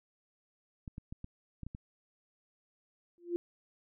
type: clicks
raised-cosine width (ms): 5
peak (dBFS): -30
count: 7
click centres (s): 0.878 / 0.981 / 1.125 / 1.244 / 1.633 / 1.666 / 1.749
type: tone with exponential growth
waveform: sine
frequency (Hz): 347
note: F4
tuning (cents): -11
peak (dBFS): -26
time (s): 3.18-3.36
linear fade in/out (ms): 0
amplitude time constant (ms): 39
effects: none